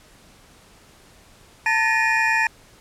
triangle tone cluster, 894 / 1739 / 1868 / 2443 Hz, A5 / A6 / A#6 / D#7, +27 / -21 / +3 / -32 cents, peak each -21 dBFS, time 1.66-2.47 s, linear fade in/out 2 ms, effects pink hiss -51 dBFS RMS until 2.8 s + low-pass 11000 Hz 12 dB/octave

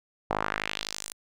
sawtooth tone with band-pass filter sweep, 51.91 Hz, G#1, in tune, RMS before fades -33 dBFS, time 0.3-1.13 s, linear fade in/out 5 ms, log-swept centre 800 to 9900 Hz, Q 1.8, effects none

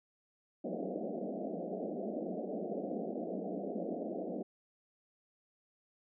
pink band-pass noise, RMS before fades -39 dBFS, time 0.64-4.43 s, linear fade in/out 10 ms, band 180 to 720 Hz, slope 96 dB/octave, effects none

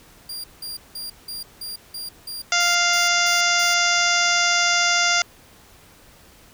sawtooth tone bursts, 4780 Hz, D8, 30 cents sharp, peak -27 dBFS, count 11, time 0.29-3.74 s, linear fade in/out 5 ms, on 150 ms, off 180 ms
harmonic tone, 698.5 Hz, F5, in tune, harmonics 1 / 2 / 3 / 4 / 5 / 6 / 7 / 8 / 9 / 10, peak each -26 / -22 / -23 / -27 / -27 / -35 / -25 / -27 / -27 / -31 dBFS, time 2.52-5.22 s, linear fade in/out 2 ms
effects pink hiss -50 dBFS RMS until 6.53 s

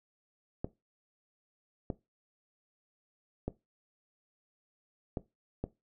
clicks, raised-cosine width 2 ms, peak -20 dBFS, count 5, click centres 0.645 / 1.902 / 3.48 / 5.172 / 5.64 s, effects noise-tail reverb RT60 0.2 s tail -17 dB re dry

